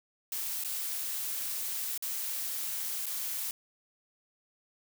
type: noise with dropouts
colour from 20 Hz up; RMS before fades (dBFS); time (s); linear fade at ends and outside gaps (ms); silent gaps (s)
blue; -35; 0.32-3.51; 1; 0.638-0.647 / 1.977-2.024 / 3.058-3.065
effects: none